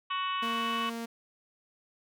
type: harmonic tone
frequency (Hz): 372.1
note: F#4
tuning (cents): +10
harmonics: 3 / 4 / 5 / 6 / 7 / 8 / 9 / 10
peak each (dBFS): -31 / -43 / -45 / -46 / -40 / -37 / -50 / -49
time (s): 0.1-0.9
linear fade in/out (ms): 10
type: tone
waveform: sawtooth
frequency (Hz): 231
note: A#3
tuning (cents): -16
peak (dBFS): -31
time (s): 0.42-1.06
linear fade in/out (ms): 10
effects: none